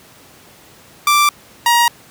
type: tone pair in turn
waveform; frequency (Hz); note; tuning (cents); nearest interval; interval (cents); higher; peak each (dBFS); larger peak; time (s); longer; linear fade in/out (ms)
sawtooth; 1174.7 / 946.6; D6 / A#5; 0 / +26; major third; 374; first; -6; neither; 1.07-1.29 / 1.66-1.88; neither; 2
effects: pink hiss -44 dBFS RMS until 2.1 s + high-pass 100 Hz 12 dB/octave